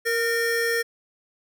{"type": "tone pair together", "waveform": "square", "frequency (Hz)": [466.2, 1823.3], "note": ["A#4", "A#6"], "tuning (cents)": [0, -39], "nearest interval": "2 octaves", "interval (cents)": 2361, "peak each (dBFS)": -25, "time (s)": [0.05, 0.83], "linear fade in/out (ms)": 20, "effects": []}